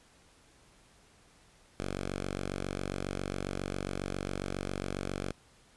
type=tone; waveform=5% pulse; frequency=47.35 Hz; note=F#1; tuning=41 cents sharp; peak=-23 dBFS; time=1.8-5.32 s; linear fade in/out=0 ms; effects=pink hiss -62 dBFS RMS until 5.76 s + resampled to 24000 Hz